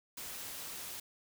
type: noise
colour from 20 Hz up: white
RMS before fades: -44 dBFS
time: 0.17-1 s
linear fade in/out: 5 ms
effects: none